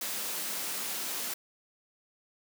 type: high-pass noise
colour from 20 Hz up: white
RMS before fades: -35 dBFS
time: 0.01-1.34 s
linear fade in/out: 5 ms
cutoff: 170 Hz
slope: 24 dB/octave
effects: none